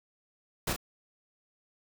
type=noise with echo; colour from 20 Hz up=pink; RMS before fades=-31 dBFS; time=0.67-0.73 s; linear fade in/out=5 ms; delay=33 ms; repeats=1; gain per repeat=-5 dB; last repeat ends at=0.763 s; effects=none